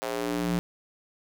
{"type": "tone with high-pass filter sweep", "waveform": "square", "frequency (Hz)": 59, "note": "A#1", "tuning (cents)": 22, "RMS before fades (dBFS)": -29, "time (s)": [0.02, 0.59], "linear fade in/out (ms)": 0, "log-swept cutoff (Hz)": [570, 160], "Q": 2, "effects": []}